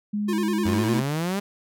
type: tone with pitch glide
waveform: sine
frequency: 207.7 to 221.3 Hz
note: G#3 to A3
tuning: 0 to +10 cents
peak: -23 dBFS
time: 0.13-1.02 s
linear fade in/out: 10 ms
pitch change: +110 cents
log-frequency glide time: 0.61-0.84 s
type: tone with vibrato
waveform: square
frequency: 337.4 Hz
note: E4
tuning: 40 cents sharp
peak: -26 dBFS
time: 0.28-1 s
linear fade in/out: 10 ms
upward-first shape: square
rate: 9.9 Hz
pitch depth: 87 cents each way
type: exponential sweep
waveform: sawtooth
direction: up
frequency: 87.31 to 205.8 Hz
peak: -20 dBFS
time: 0.65-1.4 s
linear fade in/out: 10 ms
effects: none